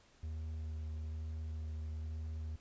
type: tone with vibrato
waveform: triangle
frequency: 78.3 Hz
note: D#2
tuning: 11 cents sharp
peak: -37 dBFS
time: 0.23-2.56 s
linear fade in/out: 5 ms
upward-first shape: sine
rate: 1.1 Hz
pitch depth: 12 cents each way
effects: pink hiss -66 dBFS RMS until 2.6 s + resampled to 16000 Hz